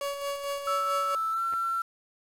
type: tone with tremolo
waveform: 30% pulse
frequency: 564 Hz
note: C#5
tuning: 30 cents sharp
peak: -26 dBFS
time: 0.01-1.15 s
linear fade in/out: 2 ms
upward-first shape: sine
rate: 4.5 Hz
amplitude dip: 55%
type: tone with pitch glide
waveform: sine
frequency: 1318.5 to 1352.4 Hz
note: E6 to E6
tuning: 0 to +44 cents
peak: -26 dBFS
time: 0.67-1.82 s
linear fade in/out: 5 ms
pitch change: +44 cents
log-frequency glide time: 1.31-1.41 s
type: clicks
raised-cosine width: 0.5 ms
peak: -30 / -27 dBFS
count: 2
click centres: 1.526 / 1.537 s
effects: resampled to 32000 Hz + 8-bit